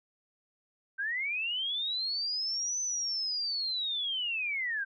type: linear two-way sweep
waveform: sine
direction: up then down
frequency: 1540 to 6120 to 1540 Hz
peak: -30 dBFS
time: 0.98-4.85 s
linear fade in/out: 20 ms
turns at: 2.81 s
effects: none